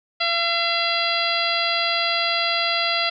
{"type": "harmonic tone with a mistuned harmonic", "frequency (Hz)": 680, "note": "F5", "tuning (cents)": -46, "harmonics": [1, 2, 3, 4, 5, 6, 7], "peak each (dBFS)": [-27, -27, -27, -27, -27, -27, -27], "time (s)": [0.2, 3.1], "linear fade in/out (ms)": 10, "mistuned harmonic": 5, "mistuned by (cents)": -26, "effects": []}